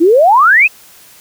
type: exponential sweep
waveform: sine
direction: up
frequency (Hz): 310.7 to 2677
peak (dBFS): -4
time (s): 0-0.68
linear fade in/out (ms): 20
effects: white hiss -41 dBFS RMS until 1.2 s